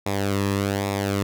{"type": "tone with flanger", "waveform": "sawtooth", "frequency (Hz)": 99.4, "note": "G2", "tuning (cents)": 25, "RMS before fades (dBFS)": -24, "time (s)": [0.06, 1.23], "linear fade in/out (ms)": 5, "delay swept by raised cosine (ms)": [0.66, 1.38], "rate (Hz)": 1.2, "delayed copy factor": -0.65, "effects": []}